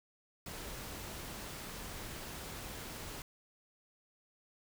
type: noise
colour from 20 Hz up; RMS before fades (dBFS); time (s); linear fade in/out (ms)
pink; -45; 0.46-3.22; 2
effects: none